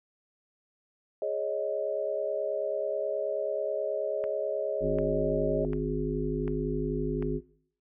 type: chord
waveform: sine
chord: Ab suspended fourth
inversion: none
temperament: just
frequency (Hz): 415.3 / 553.7 / 623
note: Ab4 / Db5 / Eb5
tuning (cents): 0 / -2 / +2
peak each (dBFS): -34 / -32 / -31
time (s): 1.22-5.65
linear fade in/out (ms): 2
type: click train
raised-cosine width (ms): 0.5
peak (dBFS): -27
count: 5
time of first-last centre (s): 4.24-7.225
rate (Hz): 1.34
type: harmonic tone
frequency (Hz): 51.91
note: G#1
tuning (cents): 0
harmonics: 1 / 3 / 5 / 7 / 8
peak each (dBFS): -34 / -34 / -34 / -34 / -34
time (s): 4.8-7.41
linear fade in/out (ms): 50
effects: noise-tail reverb RT60 0.6 s tail -20 dB re dry